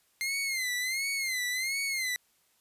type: tone with vibrato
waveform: sawtooth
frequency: 2093 Hz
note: C7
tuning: in tune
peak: -26 dBFS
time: 0.21-2.16 s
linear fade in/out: 0 ms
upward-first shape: sine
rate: 1.4 Hz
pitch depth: 110 cents each way
effects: white hiss -69 dBFS RMS until 2.6 s + resampled to 32000 Hz